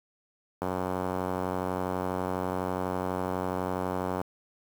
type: click train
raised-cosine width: 1 ms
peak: -16 dBFS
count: 332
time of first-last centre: 0.62-4.214 s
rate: 92.1 Hz
effects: high-pass 80 Hz 12 dB/octave + 7-bit